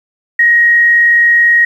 sine tone with frequency modulation, 1884 Hz, A#6, 18 cents sharp, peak -5 dBFS, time 0.39-1.65 s, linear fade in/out 5 ms, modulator 38.3 Hz, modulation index 0.3, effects 7-bit

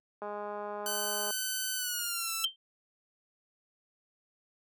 click train, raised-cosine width 1 ms, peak -24 dBFS, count 226, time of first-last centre 0.22-1.307 s, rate 207 Hz
5% pulse tone with pitch glide, 1517 to 1328.3 Hz, F#6 to E6, +43 to +13 cents, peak -21 dBFS, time 0.86-2.45 s, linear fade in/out 2 ms, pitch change -230 cents, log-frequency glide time 1.75-2.33 s
sine tone with exponential decay, 3136 Hz, G7, in tune, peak -22 dBFS, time 2.44-2.56 s, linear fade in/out 2 ms, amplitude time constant 24 ms
effects added 60 Hz sine -67 dBFS peak until 4.7 s + high-pass 400 Hz 12 dB/octave

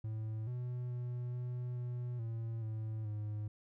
triangle tone with pitch steps, 109.6 / 123.6 / 122.6 / 123.5 / 122.5 / 113.8 / 109.7 / 105.8 Hz, A2 / B2 / B2 / B2 / B2 / A#2 / A2 / G#2, -6 / +2 / -12 / 0 / -14 / -41 / -5 / +33 cents, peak -35 dBFS, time 0.04-3.48 s, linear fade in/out 5 ms, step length 430 ms, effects none

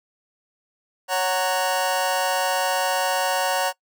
sawtooth chord, F# major, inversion second, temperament just, 555 / 740 / 925 Hz, C#5 / F#5 / A#5, +2 / 0 / -14 cents, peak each -21 / -20 / -22 dBFS, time 1.08-3.73 s, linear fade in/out 50 ms, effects noise-tail reverb RT60 0.1 s tail -22 dB re dry

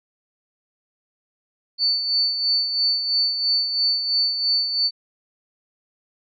sine tone with tremolo, 4500 Hz, C#8, 25 cents sharp, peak -16 dBFS, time 1.78-4.91 s, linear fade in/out 50 ms, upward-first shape sine, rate 3 Hz, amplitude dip 55%, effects none

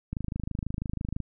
click train, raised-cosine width 5 ms, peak -19 dBFS, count 29, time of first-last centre 0.13-1.203 s, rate 26.1 Hz, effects none

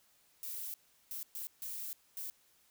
violet noise bursts at uneven times, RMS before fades -42 dBFS, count 5, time 0.43-0.74 / 1.11-1.23 / 1.35-1.47 / 1.62-1.93 / 2.17-2.3 s, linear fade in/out 0 ms, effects white hiss -69 dBFS RMS until 2.7 s

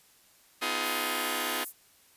5% pulse chord, F half-diminished seventh, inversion second, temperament just, 251.4 / 314.3 / 349.2 / 419.1 Hz, Cb4 / Eb4 / F4 / Ab4, +31 / +18 / 0 / +16 cents, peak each -24 dBFS, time 0.61-1.65 s, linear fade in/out 20 ms
pink high-pass noise, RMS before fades -38 dBFS, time 0.81-1.73 s, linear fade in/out 50 ms, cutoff 10000 Hz, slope 24 dB/octave
effects white hiss -61 dBFS RMS until 2.16 s + resampled to 32000 Hz

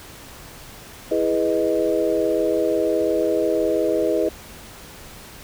sine chord, E major seventh, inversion none, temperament equal, 329.6 / 415.3 / 493.9 / 622.3 Hz, E4 / G#4 / B4 / D#5, 0 / 0 / 0 / 0 cents, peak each -23 dBFS, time 1.11-4.29 s, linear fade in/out 5 ms, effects pink hiss -41 dBFS RMS until 5.43 s

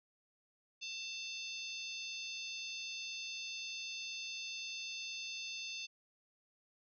harmonic tone with a mistuned harmonic, 891 Hz, A5, 22 cents sharp, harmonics 3 / 4 / 5 / 6 / 7, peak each -45 / -47 / -49 / -51 / -52 dBFS, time 0.81-5.87 s, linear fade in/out 20 ms, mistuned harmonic 6, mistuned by -90 cents, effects none

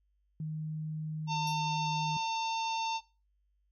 sine tone, 155.56 Hz, D#3, in tune, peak -34 dBFS, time 0.4-2.17 s, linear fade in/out 2 ms
harmonic tone, 902 Hz, A5, 43 cents sharp, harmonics 1 / 3 / 4 / 5 / 6 / 7, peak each -31 / -41 / -43 / -45 / -47 / -48 dBFS, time 1.27-3.01 s, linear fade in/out 50 ms
35% pulse tone with exponential decay, 5630 Hz, F8, 13 cents sharp, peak -36 dBFS, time 1.47-1.66 s, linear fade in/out 2 ms, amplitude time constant 40 ms
effects noise-tail reverb RT60 0.3 s tail -18 dB re dry + added 50 Hz sine -70 dBFS peak until 3.71 s

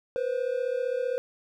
triangle tone pair together, 485.9 / 521.3 Hz, B4 / C5, -28 / -6 cents, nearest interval minor second, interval 122 cents, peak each -27 / -27 dBFS, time 0.16-1.18 s, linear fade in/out 0 ms, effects none

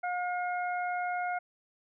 harmonic tone, 716 Hz, F5, 43 cents sharp, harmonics 1 / 2 / 3, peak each -31 / -37 / -41 dBFS, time 0.03-1.39 s, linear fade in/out 10 ms, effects none

